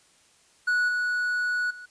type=tone with level steps; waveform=triangle; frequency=1469 Hz; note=F#6; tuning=13 cents flat; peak=-19 / -22 / -38 dBFS; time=0.67-1.86 s; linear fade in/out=10 ms; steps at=0.88 / 1.7 s; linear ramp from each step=10 ms; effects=white hiss -60 dBFS RMS until 1.9 s + resampled to 22050 Hz